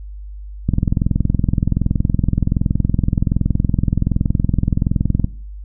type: click train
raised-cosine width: 5 ms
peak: -3 dBFS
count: 98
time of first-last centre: 0.69-5.244 s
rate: 21.3 Hz
effects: noise-tail reverb RT60 0.4 s tail -17 dB re dry + added 50 Hz sine -29 dBFS peak until 5.64 s